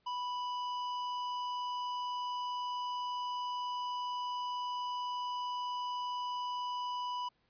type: tone with tanh clipping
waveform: sine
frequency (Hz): 987.8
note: B5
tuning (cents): 0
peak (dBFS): -37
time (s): 0.06-7.29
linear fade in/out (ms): 10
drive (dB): 15
effects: pink hiss -75 dBFS RMS until 7.49 s + resampled to 11025 Hz